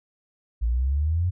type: exponential sweep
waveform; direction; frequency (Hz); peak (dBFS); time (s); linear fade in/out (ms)
sine; up; 55 to 92.5; -20; 0.61-1.31; 20
effects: none